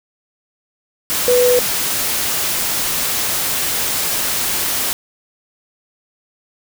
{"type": "tone in noise", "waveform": "sine", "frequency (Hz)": 493.9, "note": "B4", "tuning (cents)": 0, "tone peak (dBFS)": -10, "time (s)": [1.28, 1.59], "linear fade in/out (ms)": 0, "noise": "white", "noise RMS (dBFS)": -19, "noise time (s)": [1.1, 4.93], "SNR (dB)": 6, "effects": []}